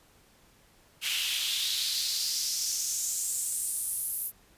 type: noise with high-pass filter sweep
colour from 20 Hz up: pink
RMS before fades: -31 dBFS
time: 1.01-4.32 s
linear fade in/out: 50 ms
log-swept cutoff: 2700 to 12000 Hz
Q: 3.3
effects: pink hiss -61 dBFS RMS until 4.57 s + resampled to 32000 Hz